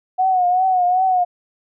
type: tone with vibrato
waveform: sine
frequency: 735 Hz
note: F#5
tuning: 12 cents flat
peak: -13 dBFS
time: 0.18-1.25 s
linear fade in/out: 20 ms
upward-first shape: triangle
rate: 2.6 Hz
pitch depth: 68 cents each way
effects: none